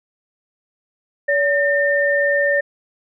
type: tone pair together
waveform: sine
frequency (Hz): 569.8 / 1809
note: C#5 / A6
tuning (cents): +48 / +48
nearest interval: octave + minor sixth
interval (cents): 2000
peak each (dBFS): -17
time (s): 1.28-2.61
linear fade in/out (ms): 10
effects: none

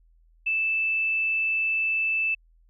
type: tone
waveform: sine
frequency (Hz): 2637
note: E7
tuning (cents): 0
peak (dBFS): -22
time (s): 0.46-2.35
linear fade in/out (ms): 10
effects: added 41 Hz sine -56 dBFS peak until 2.69 s

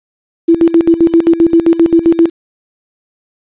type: tone with tremolo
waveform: sine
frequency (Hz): 333.4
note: E4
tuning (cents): +20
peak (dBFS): -3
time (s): 0.48-2.3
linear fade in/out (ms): 10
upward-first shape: square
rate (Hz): 7.6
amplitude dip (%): 80
effects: resampled to 8000 Hz + 7-bit

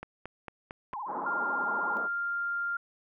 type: click train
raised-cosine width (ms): 0.5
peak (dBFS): -24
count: 5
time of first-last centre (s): 0.03-0.935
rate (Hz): 4.42
type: tone with vibrato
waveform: sine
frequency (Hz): 932.3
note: A#5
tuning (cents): 0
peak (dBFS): -34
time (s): 0.93-1.97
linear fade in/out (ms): 0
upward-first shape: sine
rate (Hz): 16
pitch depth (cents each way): 240
type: band-pass noise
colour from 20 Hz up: white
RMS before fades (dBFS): -39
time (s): 1.06-2.09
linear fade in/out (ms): 50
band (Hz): 190 to 1300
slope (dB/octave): 48
type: tone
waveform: sine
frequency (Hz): 1396.9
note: F6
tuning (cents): 0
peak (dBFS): -29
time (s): 1.26-2.77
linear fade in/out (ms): 5
effects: none

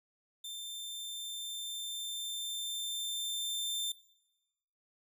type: tone with level ramp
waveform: sawtooth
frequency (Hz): 3576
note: A7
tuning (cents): +27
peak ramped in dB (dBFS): -38 to -30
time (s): 0.44-3.92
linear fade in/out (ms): 5
effects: noise-tail reverb RT60 1.0 s tail -19 dB re dry

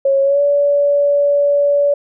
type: tone with pitch glide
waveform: sine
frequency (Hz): 547 to 572.9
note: C#5 to D5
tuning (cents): -23 to -43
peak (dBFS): -10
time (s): 0.05-1.94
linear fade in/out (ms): 5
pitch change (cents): +80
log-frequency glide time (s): 0.22-0.41
effects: none

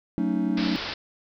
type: chord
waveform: triangle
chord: D# half-diminished seventh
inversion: first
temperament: just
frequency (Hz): 186.68 / 224 / 280 / 311.1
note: F#3 / A3 / C#4 / D#4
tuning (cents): +16 / +31 / +18 / 0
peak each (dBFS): -26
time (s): 0.18-0.76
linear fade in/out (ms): 0
type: low-pass noise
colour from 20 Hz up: white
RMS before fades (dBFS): -33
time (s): 0.57-0.94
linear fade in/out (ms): 5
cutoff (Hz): 5200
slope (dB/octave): 96
effects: none

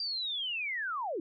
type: linear sweep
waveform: sine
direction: down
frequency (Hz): 4768 to 293.7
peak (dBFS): -32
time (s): 0-1.2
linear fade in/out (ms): 2
effects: none

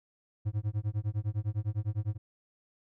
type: tone with tremolo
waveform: triangle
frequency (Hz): 105.5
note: G#2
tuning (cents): +28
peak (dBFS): -24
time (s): 0.45-2.18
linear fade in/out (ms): 20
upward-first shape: sine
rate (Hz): 9.9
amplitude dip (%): 100
effects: none

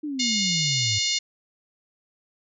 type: exponential sweep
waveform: sine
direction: down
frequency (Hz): 310 to 100.4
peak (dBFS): -27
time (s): 0.03-0.99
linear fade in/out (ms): 10
type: harmonic tone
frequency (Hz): 717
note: F5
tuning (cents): +45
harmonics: 3 / 4 / 5 / 6 / 7 / 8 / 9 / 10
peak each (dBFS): -31 / -31 / -29 / -27 / -31 / -31 / -34 / -33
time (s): 0.19-1.19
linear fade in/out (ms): 10
effects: none

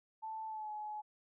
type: tone with pitch glide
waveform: sine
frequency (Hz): 880 to 847.6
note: A5 to G#5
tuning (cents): 0 to +35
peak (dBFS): -40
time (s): 0.22-1.02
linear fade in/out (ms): 20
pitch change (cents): -65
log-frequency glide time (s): 0.47-0.71
effects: none

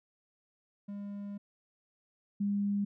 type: tone pair in turn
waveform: triangle / sine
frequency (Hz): 202.2 / 202.2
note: G#3 / G#3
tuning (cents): -46 / -46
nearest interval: unison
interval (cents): 0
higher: neither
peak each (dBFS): -36 / -28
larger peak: second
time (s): 0.88-1.38 / 2.4-2.85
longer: first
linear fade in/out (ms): 10
effects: none

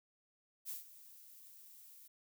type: noise with ADSR envelope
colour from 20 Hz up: violet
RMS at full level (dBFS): -42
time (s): 0.65-2.08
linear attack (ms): 44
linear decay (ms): 140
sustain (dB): -16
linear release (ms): 11
effects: none

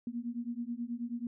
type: beating tone pair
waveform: sine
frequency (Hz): 233.1 / 242.4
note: A#3 / B3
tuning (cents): 0 / -32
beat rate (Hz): 9.3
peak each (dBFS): -38 / -38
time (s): 0.07-1.27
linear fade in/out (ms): 2
effects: none

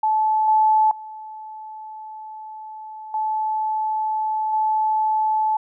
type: tone with level steps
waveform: sine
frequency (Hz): 867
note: A5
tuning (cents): -26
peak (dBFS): -16 / -13 / -33 / -20 / -17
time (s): 0.03-5.57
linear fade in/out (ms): 5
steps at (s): 0.48 / 0.91 / 3.14 / 4.53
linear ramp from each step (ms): 2
effects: none

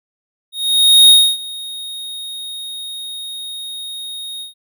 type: tone with ADSR envelope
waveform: square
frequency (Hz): 3729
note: A#7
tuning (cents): 0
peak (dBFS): -4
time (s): 0.52-4.54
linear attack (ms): 570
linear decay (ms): 280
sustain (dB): -22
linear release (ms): 130
effects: none

